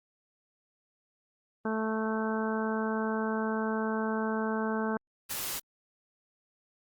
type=harmonic tone; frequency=219.7 Hz; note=A3; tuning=2 cents flat; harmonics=1 / 2 / 3 / 4 / 5 / 6 / 7; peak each=-31 / -34 / -39 / -38 / -40 / -42 / -39 dBFS; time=1.65-4.97 s; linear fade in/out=2 ms
type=noise; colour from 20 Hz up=white; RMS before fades=-35 dBFS; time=5.29-5.6 s; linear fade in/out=20 ms
effects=Opus 32 kbps